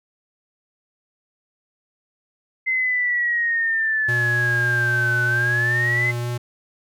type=exponential two-way sweep; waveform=sine; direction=down then up; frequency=2067 to 1497 to 2067 Hz; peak=-18 dBFS; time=2.66-6.12 s; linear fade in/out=20 ms; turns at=5.24 s
type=tone with vibrato; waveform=square; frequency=120.4 Hz; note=B2; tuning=44 cents flat; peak=-24 dBFS; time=4.08-6.38 s; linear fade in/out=10 ms; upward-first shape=sine; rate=3.7 Hz; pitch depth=9 cents each way
effects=none